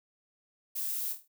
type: noise with echo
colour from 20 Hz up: violet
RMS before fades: -35 dBFS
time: 0.75-1.13 s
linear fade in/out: 10 ms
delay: 25 ms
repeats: 6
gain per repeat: -6 dB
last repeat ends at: 1.28 s
effects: none